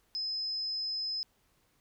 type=tone; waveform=sine; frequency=5100 Hz; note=D#8; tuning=42 cents sharp; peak=-32 dBFS; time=0.15-1.23 s; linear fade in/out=0 ms; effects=pink hiss -71 dBFS RMS until 1.8 s